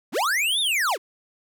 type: linear two-way sweep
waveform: square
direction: up then down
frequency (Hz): 148.1 to 3729 to 290.1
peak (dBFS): -21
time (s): 0.12-0.98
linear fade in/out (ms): 50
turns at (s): 0.6
effects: none